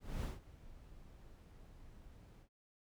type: noise with ADSR envelope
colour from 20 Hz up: brown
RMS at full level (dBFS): -37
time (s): 0-2.49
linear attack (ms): 230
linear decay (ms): 160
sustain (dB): -20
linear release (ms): 86
effects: none